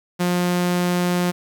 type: tone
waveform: sawtooth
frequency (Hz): 177.5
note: F3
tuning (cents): +28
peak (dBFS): -14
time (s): 0.19-1.32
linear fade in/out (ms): 20
effects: 8-bit